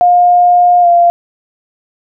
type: tone with pitch glide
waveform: sine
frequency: 710 to 692.6 Hz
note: F5 to F5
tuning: +28 to -15 cents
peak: -4 dBFS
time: 0.01-1.1 s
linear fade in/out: 0 ms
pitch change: -43 cents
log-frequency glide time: 0.81-0.87 s
effects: none